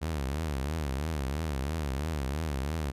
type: tone with vibrato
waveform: sawtooth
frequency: 73.1 Hz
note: D2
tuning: 7 cents flat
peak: -26 dBFS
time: 0.01-2.92 s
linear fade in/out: 20 ms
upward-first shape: triangle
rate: 3 Hz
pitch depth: 230 cents each way
effects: resampled to 32000 Hz